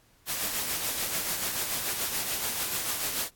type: noise with tremolo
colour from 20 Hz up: white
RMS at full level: -29 dBFS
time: 0.26-3.3 s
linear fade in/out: 50 ms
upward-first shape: sine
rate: 6.9 Hz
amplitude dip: 40%
effects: pink hiss -63 dBFS RMS until 3.35 s + AAC 64 kbps